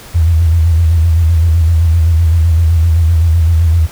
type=tone with vibrato; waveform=sine; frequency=82.41 Hz; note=E2; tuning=in tune; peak=-6 dBFS; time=0.14-3.87 s; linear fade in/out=20 ms; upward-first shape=square; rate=7.8 Hz; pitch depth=57 cents each way; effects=pink hiss -34 dBFS RMS until 3.91 s